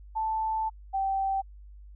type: tone pair in turn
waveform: sine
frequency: 880 / 776.5 Hz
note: A5 / G5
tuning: 0 / -17 cents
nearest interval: major second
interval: 217 cents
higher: first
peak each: -26 / -25 dBFS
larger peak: second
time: 0.15-0.7 / 0.93-1.42 s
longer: first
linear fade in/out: 20 ms
effects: added 50 Hz sine -45 dBFS peak until 1.95 s